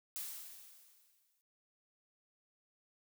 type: noise with exponential decay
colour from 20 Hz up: blue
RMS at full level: -41 dBFS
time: 0.16-1.41 s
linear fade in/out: 0 ms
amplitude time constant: 270 ms
effects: noise-tail reverb RT60 0.7 s tail -26 dB re dry